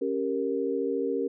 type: chord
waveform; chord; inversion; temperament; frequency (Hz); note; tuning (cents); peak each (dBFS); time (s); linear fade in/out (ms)
sine; G diminished; second; equal with one note detuned; 274.6 / 392 / 466.2; Db4 / G4 / Bb4; -16 / 0 / 0; -31 / -30 / -29; 0.01-1.28; 10
effects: none